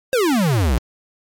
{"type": "exponential sweep", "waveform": "square", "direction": "down", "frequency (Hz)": [545, 53], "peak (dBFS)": -15, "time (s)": [0.13, 0.78], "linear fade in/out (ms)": 0, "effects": ["MP3 96 kbps"]}